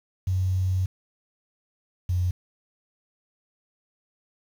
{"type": "tone pair in turn", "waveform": "sine", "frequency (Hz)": [93.1, 89.93], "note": ["F#2", "F#2"], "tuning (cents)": [11, -49], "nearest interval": "minor second", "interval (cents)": 60, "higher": "first", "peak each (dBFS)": -21, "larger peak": "neither", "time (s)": [[0.27, 0.86], [2.09, 2.31]], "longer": "first", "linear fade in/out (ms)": 5, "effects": ["8-bit"]}